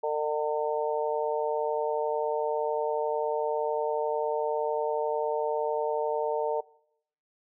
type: harmonic tone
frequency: 151 Hz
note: D3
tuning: 48 cents sharp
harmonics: 3 / 4 / 5 / 6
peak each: -29 / -31 / -37 / -32 dBFS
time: 0.03-6.61 s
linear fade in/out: 10 ms
effects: noise-tail reverb RT60 0.7 s tail -22 dB re dry